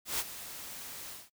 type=noise with ADSR envelope; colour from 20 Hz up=white; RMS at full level=-31 dBFS; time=0.05-1.3 s; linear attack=140 ms; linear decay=40 ms; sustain=-13 dB; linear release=190 ms; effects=noise-tail reverb RT60 0.1 s tail -24 dB re dry